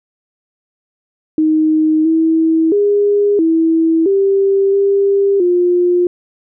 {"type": "tone with pitch steps", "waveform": "sine", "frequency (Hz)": [312.3, 323, 408.6, 325.7, 392.5, 397.4, 354.3], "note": ["D#4", "E4", "G#4", "E4", "G4", "G4", "F4"], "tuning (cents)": [7, -35, -28, -21, 2, 24, 25], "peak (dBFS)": -9, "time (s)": [1.38, 6.07], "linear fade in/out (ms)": 2, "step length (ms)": 670, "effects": []}